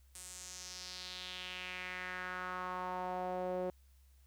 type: tone with band-pass filter sweep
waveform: sawtooth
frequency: 182.5 Hz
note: F#3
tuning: 24 cents flat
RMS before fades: -42 dBFS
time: 0.15-3.7 s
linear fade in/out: 2 ms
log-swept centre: 8900 to 490 Hz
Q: 2.9
effects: added 66 Hz sine -61 dBFS peak until 4.26 s + white hiss -74 dBFS RMS until 4.26 s